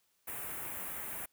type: band-stop noise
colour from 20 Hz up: white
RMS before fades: -41 dBFS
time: 0.27-1.26 s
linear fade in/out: 10 ms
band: 2400 to 9600 Hz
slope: 24 dB/octave
effects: white hiss -75 dBFS RMS until 1.32 s